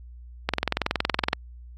click train, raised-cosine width 0.3 ms, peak -6 dBFS, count 19, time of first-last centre 0.49-1.331 s, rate 21.4 Hz, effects added 60 Hz sine -41 dBFS peak until 1.77 s + AAC 48 kbps

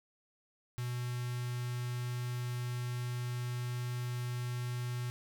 square tone with notch filter, 122.7 Hz, B2, 11 cents flat, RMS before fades -37 dBFS, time 0.78-5.1 s, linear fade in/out 0 ms, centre 520 Hz, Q 0.57, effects none

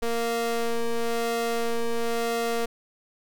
35% pulse ring-modulated tone, 232.5 Hz, A#3, 4 cents flat, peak -19 dBFS, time 0.02-2.66 s, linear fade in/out 10 ms, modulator 232 Hz, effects none

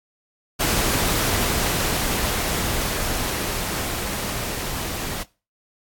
pink noise with level ramp, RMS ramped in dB -20 to -29 dBFS, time 0.59-5.24 s, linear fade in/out 20 ms, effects noise-tail reverb RT60 0.3 s tail -20 dB re dry + AAC 64 kbps

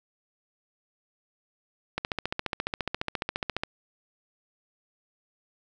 click train, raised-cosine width 0.3 ms, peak -12 dBFS, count 25, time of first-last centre 1.98-3.635 s, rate 14.5 Hz, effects none

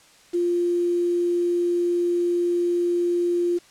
sine tone with quantisation, 348.8 Hz, F4, 2 cents flat, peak -19 dBFS, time 0.33-3.59 s, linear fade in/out 20 ms, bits 7, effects white hiss -53 dBFS RMS until 3.7 s + low-pass 8000 Hz 12 dB/octave

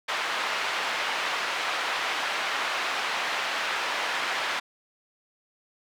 pink band-pass noise, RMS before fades -29 dBFS, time 0.08-4.6 s, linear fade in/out 10 ms, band 950 to 3100 Hz, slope 12 dB/octave, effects none

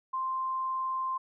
sine tone, 1046.5 Hz, C6, in tune, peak -29 dBFS, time 0.13-1.18 s, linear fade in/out 10 ms, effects none

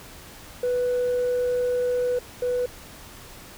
sine tone pair in turn, 493.9 / 493.9 Hz, B4 / B4, 0 / 0 cents, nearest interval unison, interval 0 cents, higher neither, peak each -19 / -20 dBFS, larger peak first, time 0.63-2.19 / 2.42-2.66 s, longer first, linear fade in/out 5 ms, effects tanh soft clip ceiling -19 dBFS + pink hiss -44 dBFS RMS until 3.57 s

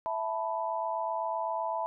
sine chord, E suspended fourth, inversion none, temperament equal, 659.3 / 880 / 987.8 Hz, E5 / A5 / B5, 0 / 0 / 0 cents, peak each -34 dBFS, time 0.06-1.86 s, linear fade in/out 0 ms, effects none

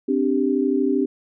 sine chord, C suspended second, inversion none, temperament just, 261.6 / 294.3 / 392.4 Hz, C4 / D4 / G4, 0 / +4 / +2 cents, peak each -21 / -22 / -22 dBFS, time 0.08-1.06 s, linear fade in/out 10 ms, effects none

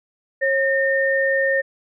sine tone pair together, 541.9 / 1825 Hz, C#5 / A#6, -39 / -37 cents, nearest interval octave + major sixth, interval 2102 cents, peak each -19 dBFS, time 0.41-1.62 s, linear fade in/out 20 ms, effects none

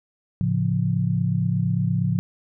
sine chord, A augmented, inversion none, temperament equal, 110 / 138.59 / 174.61 Hz, A2 / C#3 / E#3, 0 / 0 / 0 cents, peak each -24 / -24 / -23 dBFS, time 0.41-2.19 s, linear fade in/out 0 ms, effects none

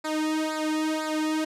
sawtooth tone with flanger, 311.1 Hz, D#4, in tune, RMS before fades -27 dBFS, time 0.04-1.45 s, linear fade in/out 10 ms, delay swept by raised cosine 0.33 to 1.93 ms, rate 2 Hz, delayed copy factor -0.95, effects low-pass 10000 Hz 12 dB/octave

